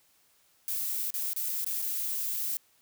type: noise with dropouts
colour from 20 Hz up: violet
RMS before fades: -32 dBFS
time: 0.68-2.57 s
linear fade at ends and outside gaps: 0 ms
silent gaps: 1.104-1.14 / 1.333-1.363 / 1.645-1.664 / 1.818-1.823 s
effects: white hiss -66 dBFS RMS until 2.81 s